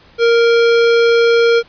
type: tone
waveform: square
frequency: 466.2 Hz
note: A#4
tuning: in tune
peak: -9 dBFS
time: 0.18-1.63 s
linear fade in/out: 50 ms
effects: pink hiss -46 dBFS RMS until 1.68 s + resampled to 11025 Hz